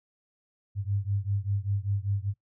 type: beating tone pair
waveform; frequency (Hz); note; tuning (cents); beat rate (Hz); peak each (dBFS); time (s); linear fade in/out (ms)
sine; 98 / 103.1; G2 / G#2; 0 / -12; 5.1; -29 / -30; 0.75-2.34; 50
effects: noise-tail reverb RT60 0.1 s tail -19 dB re dry